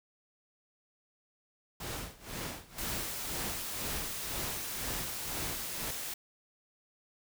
pink noise with tremolo, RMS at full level -38 dBFS, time 1.8-5.91 s, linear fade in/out 5 ms, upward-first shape sine, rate 2 Hz, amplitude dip 90%
white noise, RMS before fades -39 dBFS, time 2.78-6.14 s, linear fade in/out 5 ms
effects none

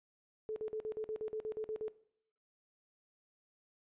sine tone bursts, 434.5 Hz, A4, 22 cents flat, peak -36 dBFS, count 12, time 0.49-1.881 s, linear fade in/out 0 ms, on 71 ms, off 49 ms, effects noise-tail reverb RT60 0.7 s tail -19 dB re dry + resampled to 8000 Hz

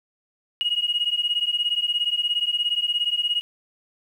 sine beating tone pair, 2878 / 2895 Hz, F#7 / F#7, -49 / -38 cents, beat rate 17 Hz, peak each -23 dBFS, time 0.61-3.41 s, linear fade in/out 0 ms, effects tanh soft clip ceiling -14 dBFS + 9-bit

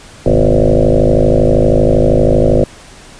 sine tone with frequency modulation, 251.6 Hz, B3, 32 cents sharp, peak -6 dBFS, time 0.26-2.64 s, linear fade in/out 2 ms, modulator 52.7 Hz, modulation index 6.7, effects pink hiss -37 dBFS RMS until 3.19 s + resampled to 22050 Hz

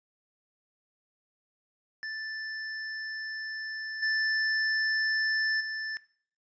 square tone with level steps, 1760 Hz, A6, in tune, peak -35 / -26 / -33 dBFS, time 2.03-5.97 s, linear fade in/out 0 ms, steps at 4.02 / 5.6 s, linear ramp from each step 10 ms, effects noise-tail reverb RT60 0.5 s tail -19 dB re dry + resampled to 16000 Hz

